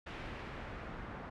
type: noise with low-pass filter sweep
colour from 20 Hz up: pink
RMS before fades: -45 dBFS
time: 0.06-1.3 s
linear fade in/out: 10 ms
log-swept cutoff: 2600 to 1400 Hz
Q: 1.1
effects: none